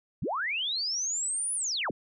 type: linear two-way sweep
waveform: sine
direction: up then down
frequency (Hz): 72.9 to 10000 to 72.9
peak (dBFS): -28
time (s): 0.22-1.91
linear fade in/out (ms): 5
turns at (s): 1.54
effects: none